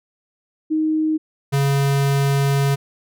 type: tone pair in turn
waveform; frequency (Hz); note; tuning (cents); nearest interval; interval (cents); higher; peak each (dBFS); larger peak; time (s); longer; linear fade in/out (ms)
sine / square; 312.5 / 139.2; D#4 / C#3; +8 / +8; octave + major second; 1400; first; -16; neither; 0.7-1.18 / 1.52-2.76; second; 20
effects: none